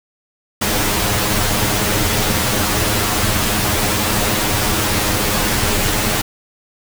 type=noise with comb filter; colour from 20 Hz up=pink; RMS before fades=-17 dBFS; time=0.61-6.22 s; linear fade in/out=10 ms; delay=9.6 ms; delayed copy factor=+0.95; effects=none